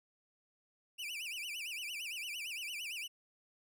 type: tone with vibrato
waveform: 40% pulse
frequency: 2637 Hz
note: E7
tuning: in tune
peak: -39 dBFS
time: 0.98-3.08 s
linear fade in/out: 20 ms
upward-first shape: sine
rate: 8.8 Hz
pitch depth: 230 cents each way
effects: none